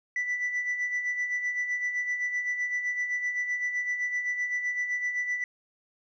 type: tone with tremolo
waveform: sine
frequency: 1975.5 Hz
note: B6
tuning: in tune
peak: -23 dBFS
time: 0.16-5.44 s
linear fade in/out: 2 ms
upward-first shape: sine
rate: 7.8 Hz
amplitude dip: 60%
effects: tanh soft clip ceiling -24 dBFS